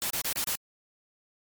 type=noise bursts; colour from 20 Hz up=white; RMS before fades=-30 dBFS; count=5; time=0.02-0.554 s; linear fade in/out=0 ms; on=82 ms; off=31 ms; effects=MP3 96 kbps